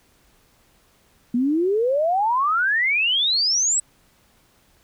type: exponential sweep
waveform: sine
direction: up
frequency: 233.1 to 8040 Hz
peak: -17 dBFS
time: 1.34-3.8 s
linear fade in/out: 5 ms
effects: pink hiss -59 dBFS RMS until 4.83 s